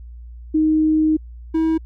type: tone pair in turn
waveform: sine / triangle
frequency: 311.7 / 321.4 Hz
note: D#4 / E4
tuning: +3 / -44 cents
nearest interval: minor second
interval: 53 cents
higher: second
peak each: -13 dBFS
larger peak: neither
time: 0.54-1.17 / 1.54-1.78 s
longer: first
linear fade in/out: 10 ms
effects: added 59 Hz sine -34 dBFS peak until 1.85 s